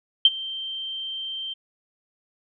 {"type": "tone with ADSR envelope", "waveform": "sine", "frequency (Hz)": 3136, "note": "G7", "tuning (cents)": 0, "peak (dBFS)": -8, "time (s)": [0.25, 1.54], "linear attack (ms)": 3, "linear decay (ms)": 37, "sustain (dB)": -21, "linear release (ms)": 13, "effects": []}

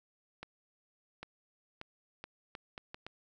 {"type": "accelerating click train", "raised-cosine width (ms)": 0.3, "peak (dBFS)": -27, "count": 8, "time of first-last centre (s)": [0.43, 3.066], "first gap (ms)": 800, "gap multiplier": 0.73, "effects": []}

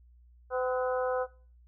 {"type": "harmonic tone with a mistuned harmonic", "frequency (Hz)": 254.4, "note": "C4", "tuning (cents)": -48, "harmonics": [2, 3, 4, 5, 6], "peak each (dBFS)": [-29, -36, -39, -38, -40], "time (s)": [0.5, 1.27], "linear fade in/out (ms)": 50, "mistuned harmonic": 6, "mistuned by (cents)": -48, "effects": ["noise-tail reverb RT60 0.4 s tail -19 dB re dry", "added 60 Hz sine -55 dBFS peak until 1.67 s"]}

